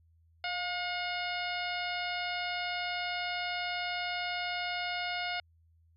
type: harmonic tone with a mistuned harmonic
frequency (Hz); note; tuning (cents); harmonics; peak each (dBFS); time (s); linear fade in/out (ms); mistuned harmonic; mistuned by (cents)
720; F#5; -47; 1 / 2 / 3 / 4 / 5 / 6 / 7; -37 / -39 / -38 / -41 / -44 / -44 / -47; 0.44-5.4; 2; 1; -31
effects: added 82 Hz sine -62 dBFS peak until 5.96 s